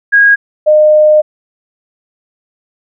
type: tone pair in turn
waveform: sine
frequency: 1640 / 610.1 Hz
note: G#6 / D#5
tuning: -22 / -34 cents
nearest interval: octave + perfect fourth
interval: 1712 cents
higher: first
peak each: -3 dBFS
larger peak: neither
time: 0.12-0.36 / 0.66-1.22 s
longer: second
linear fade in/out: 20 ms
effects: none